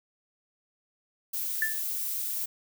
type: noise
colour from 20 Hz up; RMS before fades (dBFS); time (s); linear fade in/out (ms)
violet; -32; 1.33-2.46; 10
type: tone with exponential decay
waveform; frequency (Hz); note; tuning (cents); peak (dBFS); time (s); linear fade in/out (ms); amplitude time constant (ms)
sine; 1760; A6; 0; -21; 1.62-1.82; 2; 43
effects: none